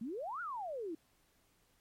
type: exponential two-way sweep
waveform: sine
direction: up then down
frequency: 208.3 to 1480 to 304 Hz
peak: -38 dBFS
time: 0.01-0.95 s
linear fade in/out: 5 ms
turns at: 0.41 s
effects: pink hiss -72 dBFS RMS until 1.8 s + MP3 64 kbps